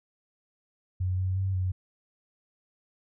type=tone with pitch steps; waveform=sine; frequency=92 / 93.3 / 95.7 / 92.4 Hz; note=F#2 / F#2 / G2 / F#2; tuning=-9 / +15 / -41 / -2 cents; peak=-25 dBFS; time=1-1.72 s; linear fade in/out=10 ms; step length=180 ms; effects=none